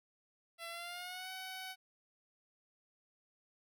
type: tone with pitch glide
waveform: 10% pulse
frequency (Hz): 674 to 752.2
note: E5 to F#5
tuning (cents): +38 to +28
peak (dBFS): -35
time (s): 0.58-1.76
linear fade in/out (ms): 50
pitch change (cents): +190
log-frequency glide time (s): 0.69-1.3
effects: none